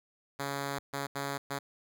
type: tone bursts at uneven times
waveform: 5% pulse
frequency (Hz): 140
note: C#3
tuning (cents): +18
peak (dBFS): -22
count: 4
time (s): 0.39-0.79 / 0.93-1.07 / 1.15-1.38 / 1.5-1.59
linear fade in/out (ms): 10
effects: none